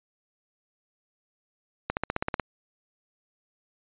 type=accelerating click train; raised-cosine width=0.5 ms; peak=-11 dBFS; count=9; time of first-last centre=1.9-2.397 s; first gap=69 ms; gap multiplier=0.97; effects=resampled to 8000 Hz